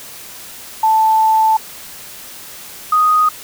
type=tone pair in turn; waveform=sine; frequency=880 / 1244.5 Hz; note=A5 / D#6; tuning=0 / 0 cents; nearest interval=tritone; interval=600 cents; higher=second; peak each=-9 dBFS; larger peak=neither; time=0.83-1.57 / 2.92-3.29 s; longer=first; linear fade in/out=5 ms; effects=white hiss -34 dBFS RMS until 3.43 s